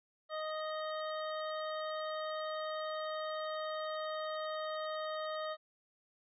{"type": "tone", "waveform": "25% pulse", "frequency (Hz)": 622.3, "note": "D#5", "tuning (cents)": 0, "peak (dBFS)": -33, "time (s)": [0.29, 5.57], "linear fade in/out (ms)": 50, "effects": ["resampled to 11025 Hz"]}